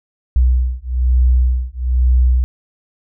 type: beating tone pair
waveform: sine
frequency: 61.9 / 63 Hz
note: B1 / B1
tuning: +5 / +35 cents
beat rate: 1.1 Hz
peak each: -14 dBFS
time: 0.36-2.44 s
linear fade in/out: 0 ms
effects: none